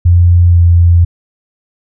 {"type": "tone with pitch glide", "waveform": "sine", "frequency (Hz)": [87.31, 85.96], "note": ["F2", "F2"], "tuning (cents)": [0, -27], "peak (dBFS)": -3, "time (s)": [0.05, 1.05], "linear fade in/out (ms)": 10, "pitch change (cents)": -27, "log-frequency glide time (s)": [0.49, 0.58], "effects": []}